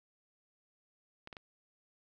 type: clicks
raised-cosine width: 0.3 ms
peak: -30 dBFS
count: 3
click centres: 1.274 / 1.328 / 1.368 s
effects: none